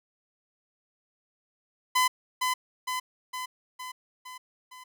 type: tone with echo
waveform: sawtooth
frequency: 1013 Hz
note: B5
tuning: 44 cents sharp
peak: -17 dBFS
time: 1.95-2.08 s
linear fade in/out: 10 ms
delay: 460 ms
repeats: 6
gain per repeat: -4 dB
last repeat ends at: 4.84 s
effects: none